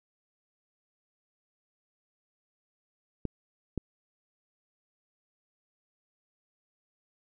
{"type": "clicks", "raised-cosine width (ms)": 3, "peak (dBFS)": -18, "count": 2, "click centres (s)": [3.253, 3.777], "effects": []}